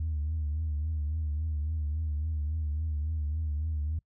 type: tone with vibrato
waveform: sine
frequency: 76.7 Hz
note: D#2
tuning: 24 cents flat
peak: -27 dBFS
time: 0-3.99 s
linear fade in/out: 5 ms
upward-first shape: triangle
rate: 3.6 Hz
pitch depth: 92 cents each way
effects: noise-tail reverb RT60 0.1 s tail -26 dB re dry + tanh soft clip ceiling -25 dBFS